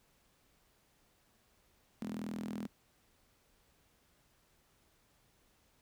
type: tone with high-pass filter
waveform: sawtooth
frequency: 41.2 Hz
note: E1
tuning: in tune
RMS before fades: -41 dBFS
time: 2.01-2.67 s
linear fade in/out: 10 ms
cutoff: 220 Hz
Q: 8.8
effects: pink hiss -71 dBFS RMS until 5.81 s